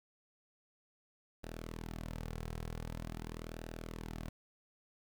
sawtooth tone with flanger, 40.49 Hz, E1, 30 cents flat, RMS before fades -44 dBFS, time 1.43-4.3 s, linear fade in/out 10 ms, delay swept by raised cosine 0.91 to 3.41 ms, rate 0.45 Hz, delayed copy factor -0.6, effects 10-bit

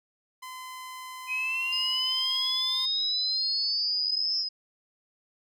sawtooth tone with pitch glide, 1024 to 1034.1 Hz, C6 to C6, -38 to -21 cents, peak -35 dBFS, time 0.42-2.86 s, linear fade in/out 10 ms, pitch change +17 cents, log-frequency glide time 1.38-1.59 s
sine exponential sweep, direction up, 2502 to 5440 Hz, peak -27 dBFS, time 1.27-4.45 s, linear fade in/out 50 ms
sine tone, 5040 Hz, D#8, 21 cents sharp, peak -29 dBFS, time 1.72-4.49 s, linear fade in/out 10 ms
effects none

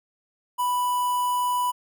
square tone with notch filter, 987.8 Hz, B5, in tune, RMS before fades -24 dBFS, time 0.58-1.72 s, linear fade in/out 20 ms, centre 4300 Hz, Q 0.61, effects none

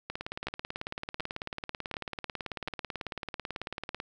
two click trains, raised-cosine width 0.3 ms, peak -19 / -17 dBFS, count 72 / 4, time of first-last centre 0.1-4.001 / 0.47-2.676 s, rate 18.2 / 1.36 Hz, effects none

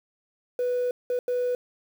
triangle tone bursts at uneven times, 493.9 Hz, B4, in tune, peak -20 dBFS, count 3, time 0.59-0.91 / 1.1-1.19 / 1.28-1.55 s, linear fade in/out 2 ms, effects tanh soft clip ceiling -19 dBFS + 8-bit

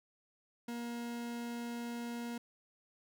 40% pulse tone, 236.7 Hz, A#3, 27 cents sharp, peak -38 dBFS, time 0.68-2.38 s, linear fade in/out 5 ms, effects none

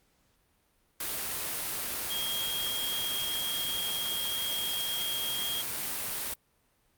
sine tone in noise, 3249 Hz, G#7, 39 cents flat, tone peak -32 dBFS, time 2.1-5.62 s, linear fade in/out 5 ms, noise white, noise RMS -34 dBFS, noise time 1-6.34 s, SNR -1 dB, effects pink hiss -70 dBFS RMS until 6.97 s + Opus 48 kbps

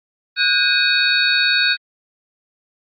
sine tone cluster, 1467 / 1605 / 2502 / 3784 / 4413 Hz, F#6 / G6 / D#7 / A#7 / C#8, -15 / +40 / +9 / +25 / -9 cents, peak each -20 dBFS, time 0.36-1.77 s, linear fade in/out 50 ms, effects Opus 48 kbps

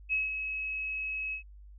sine tone with ADSR envelope, 2568 Hz, E7, 46 cents flat, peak -25 dBFS, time 0.09-1.43 s, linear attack 37 ms, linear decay 170 ms, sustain -7 dB, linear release 100 ms, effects added 50 Hz sine -48 dBFS peak until 1.78 s

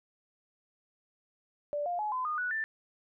sine tone with pitch steps, 585 / 703.8 / 846.7 / 1018.5 / 1225.3 / 1474.1 / 1773.4 Hz, D5 / F5 / G#5 / C6 / D#6 / F#6 / A6, -7 / +13 / +33 / -47 / -27 / -7 / +13 cents, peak -30 dBFS, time 1.73-2.64 s, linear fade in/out 0 ms, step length 130 ms, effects none

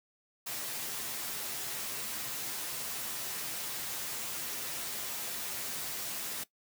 white noise with comb filter, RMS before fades -38 dBFS, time 0.46-6.44 s, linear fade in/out 10 ms, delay 11 ms, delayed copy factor -0.55, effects noise-tail reverb RT60 0.1 s tail -17 dB re dry + high-pass 80 Hz 12 dB/octave

